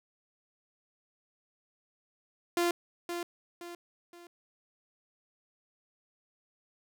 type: tone with echo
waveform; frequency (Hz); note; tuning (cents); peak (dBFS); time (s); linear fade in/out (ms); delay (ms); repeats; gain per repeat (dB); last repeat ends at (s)
sawtooth; 346.3; F4; -15; -22; 2.57-2.71; 2; 520; 3; -8; 4.27
effects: none